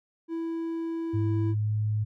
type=tone; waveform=triangle; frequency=329.9 Hz; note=E4; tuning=1 cent sharp; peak=-27 dBFS; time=0.28-1.55 s; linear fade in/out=50 ms
type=tone with pitch glide; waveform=sine; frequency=104.8 to 106.69 Hz; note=G#2 to G#2; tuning=+16 to +47 cents; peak=-24 dBFS; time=1.13-2.05 s; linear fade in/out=20 ms; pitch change=+31 cents; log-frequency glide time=1.33-1.72 s
effects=none